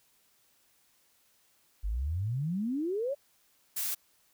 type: exponential sweep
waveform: sine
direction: up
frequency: 46.68 to 587.3 Hz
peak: -29 dBFS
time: 1.83-3.15 s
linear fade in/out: 20 ms
type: noise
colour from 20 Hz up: blue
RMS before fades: -33 dBFS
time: 3.76-3.95 s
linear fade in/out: 10 ms
effects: white hiss -68 dBFS RMS until 4.33 s